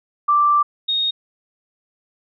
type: tone pair in turn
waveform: sine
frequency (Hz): 1174.7 / 3722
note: D6 / A#7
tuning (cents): 0 / -3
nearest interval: octave + minor sixth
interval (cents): 1997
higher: second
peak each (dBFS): -12 / -17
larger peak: first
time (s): 0.28-0.63 / 0.88-1.11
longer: first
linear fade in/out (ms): 10
effects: none